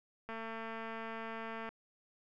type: click train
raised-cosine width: 0.5 ms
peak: -29 dBFS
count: 316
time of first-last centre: 0.29-1.69 s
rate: 225 Hz
effects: none